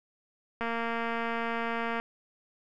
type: click train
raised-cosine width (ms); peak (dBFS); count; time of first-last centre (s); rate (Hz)
0.5; -18; 322; 0.61-2; 231
effects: none